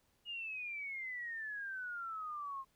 sine exponential sweep, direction down, 2882 to 1059 Hz, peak -40 dBFS, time 0.25-2.65 s, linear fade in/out 50 ms, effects pink hiss -75 dBFS RMS until 2.75 s

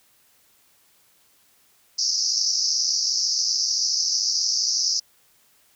pink band-pass noise, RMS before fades -23 dBFS, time 1.98-5 s, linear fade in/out 10 ms, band 4800 to 6000 Hz, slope 96 dB/octave, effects white hiss -60 dBFS RMS until 5.75 s

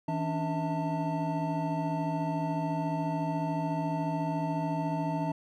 triangle tone cluster, 162.3 / 278.8 / 292.8 / 649 / 895 Hz, E3 / C#4 / D4 / E5 / A5, -27 / +10 / -5 / -27 / +29 cents, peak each -30 / -35 / -35 / -35 / -33 dBFS, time 0.08-5.32 s, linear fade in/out 5 ms, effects none

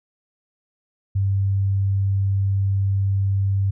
sine tone, 98 Hz, G2, in tune, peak -17 dBFS, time 1.15-3.71 s, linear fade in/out 10 ms, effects none

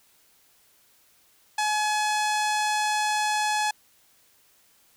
sawtooth tone with low-pass filter, 848 Hz, G#5, 36 cents sharp, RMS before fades -25 dBFS, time 1.58-3.71 s, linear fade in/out 5 ms, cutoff 8400 Hz, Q 1.2, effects white hiss -61 dBFS RMS until 4.96 s

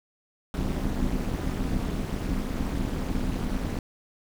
brown noise with amplitude modulation, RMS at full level -24 dBFS, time 0.54-3.79 s, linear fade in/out 2 ms, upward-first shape sine, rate 223 Hz, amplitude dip 100%, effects none

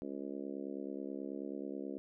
harmonic tone, 69.3 Hz, C#2, in tune, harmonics 3 / 4 / 5 / 6 / 7 / 8 / 9, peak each -47 / -43 / -45 / -50 / -49 / -53 / -55 dBFS, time 0.02-1.98 s, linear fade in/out 0 ms, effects none

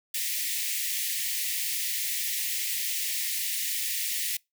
white high-pass noise, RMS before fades -30 dBFS, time 0.14-4.37 s, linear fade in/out 5 ms, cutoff 1800 Hz, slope 96 dB/octave, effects noise-tail reverb RT60 0.2 s tail -25 dB re dry

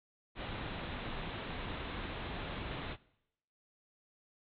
pink low-pass noise, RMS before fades -41 dBFS, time 0.35-2.97 s, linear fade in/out 50 ms, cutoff 3900 Hz, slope 96 dB/octave, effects noise-tail reverb RT60 0.8 s tail -21 dB re dry + MP3 96 kbps

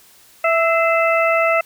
harmonic tone with a mistuned harmonic, 659 Hz, E5, 1 cent flat, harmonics 1 / 2 / 3 / 4, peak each -16 / -19 / -21 / -22 dBFS, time 0.44-1.61 s, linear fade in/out 5 ms, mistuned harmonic 3, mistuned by +67 cents, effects white hiss -49 dBFS RMS until 1.65 s

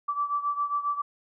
sine beating tone pair, 1158 / 1165.4 Hz, D6 / D6, -25 / -14 cents, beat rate 7.4 Hz, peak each -27 / -31 dBFS, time 0.08-1.02 s, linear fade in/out 10 ms, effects none

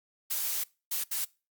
blue noise bursts at uneven times, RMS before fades -31 dBFS, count 3, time 0.3-0.64 / 0.91-1.04 / 1.11-1.25 s, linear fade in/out 10 ms, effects noise-tail reverb RT60 0.3 s tail -23 dB re dry + Opus 48 kbps

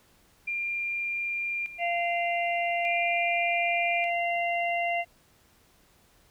sine tone with tremolo, 2392 Hz, D7, 31 cents sharp, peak -28 dBFS, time 0.47-4.1 s, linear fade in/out 10 ms, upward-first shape square, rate 0.42 Hz, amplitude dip 75%
harmonic tone, 691 Hz, F5, 19 cents flat, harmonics 1 / 3 / 4, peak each -27 / -31 / -34 dBFS, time 1.78-5.05 s, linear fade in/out 50 ms
effects pink hiss -62 dBFS RMS until 6.3 s

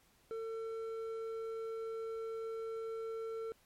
sine tone with hard clipping, 450 Hz, A4, 39 cents sharp, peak -40 dBFS, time 0.31-3.52 s, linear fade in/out 0 ms, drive 6 dB, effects pink hiss -69 dBFS RMS until 3.65 s + MP3 64 kbps

